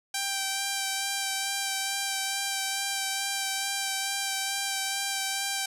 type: tone with vibrato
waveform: 5% pulse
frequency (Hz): 784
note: G5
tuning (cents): 0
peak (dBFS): -16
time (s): 0.14-5.66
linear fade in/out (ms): 5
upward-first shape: sine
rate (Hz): 2.3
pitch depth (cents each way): 15
effects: none